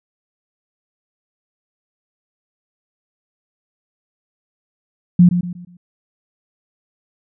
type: tone with echo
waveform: sine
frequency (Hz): 176.6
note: F3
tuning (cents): +20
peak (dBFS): -5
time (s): 5.19-5.29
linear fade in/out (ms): 5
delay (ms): 120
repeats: 4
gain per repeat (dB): -9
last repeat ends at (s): 5.77
effects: none